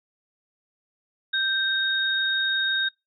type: tone pair together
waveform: sine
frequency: 1568 / 3729 Hz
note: G6 / A#7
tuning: 0 / 0 cents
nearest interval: octave + minor third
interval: 1500 cents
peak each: -24 dBFS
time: 1.33-2.89 s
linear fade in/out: 10 ms
effects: noise-tail reverb RT60 0.2 s tail -26 dB re dry